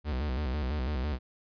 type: tone with vibrato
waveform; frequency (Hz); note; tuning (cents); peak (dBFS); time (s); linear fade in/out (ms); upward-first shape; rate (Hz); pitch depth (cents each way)
45% pulse; 69; C#2; -7; -29; 0.04-1.19; 50; square; 6; 150
effects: resampled to 11025 Hz